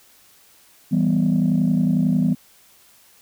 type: chord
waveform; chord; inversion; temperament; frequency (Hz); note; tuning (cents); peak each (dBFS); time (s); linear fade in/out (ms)
sine; E minor; none; equal; 164.81 / 196 / 246.9; E3 / G3 / B3; 0 / 0 / 0; -19; 0.91-2.35; 20
effects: tanh soft clip ceiling -10 dBFS + white hiss -53 dBFS RMS until 3.21 s